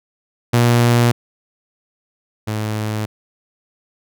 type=tone pair in turn; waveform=sawtooth; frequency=119.4 / 107.66 Hz; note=A#2 / A2; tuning=+42 / -37 cents; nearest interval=major second; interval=179 cents; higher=first; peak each=-7 / -16 dBFS; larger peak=first; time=0.53-1.12 / 2.47-3.06 s; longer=neither; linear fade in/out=10 ms; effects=none